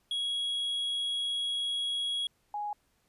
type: tone pair in turn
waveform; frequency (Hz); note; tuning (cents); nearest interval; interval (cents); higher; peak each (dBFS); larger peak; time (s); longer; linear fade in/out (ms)
triangle / sine; 3321 / 830.2; G#7 / G#5; -1 / -1; 2 octaves; 2400; first; -28 / -32; first; 0.11-2.27 / 2.54-2.73; first; 2
effects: pink hiss -72 dBFS RMS until 3.08 s + resampled to 32000 Hz